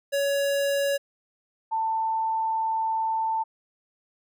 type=tone pair in turn; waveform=square / sine; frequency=561 / 890.5 Hz; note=C#5 / A5; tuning=+21 / +21 cents; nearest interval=minor sixth; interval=800 cents; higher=second; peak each=-23 dBFS; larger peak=neither; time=0.12-0.98 / 1.71-3.44 s; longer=second; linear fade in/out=20 ms; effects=none